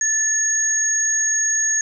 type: tone pair together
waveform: sine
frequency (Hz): 1760 / 6586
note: A6 / G#8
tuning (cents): 0 / -15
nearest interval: octave + major seventh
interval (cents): 2285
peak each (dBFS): -25 / -17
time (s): 0.01-1.81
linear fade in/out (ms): 2
effects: 9-bit